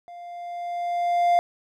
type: tone with level ramp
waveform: triangle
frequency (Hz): 698.5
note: F5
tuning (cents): 0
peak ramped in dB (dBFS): -37 to -13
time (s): 0.08-1.39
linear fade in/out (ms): 0
effects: none